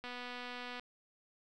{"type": "click train", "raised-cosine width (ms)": 0.3, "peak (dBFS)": -29, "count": 187, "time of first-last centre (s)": [0.04, 0.796], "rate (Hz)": 246, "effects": []}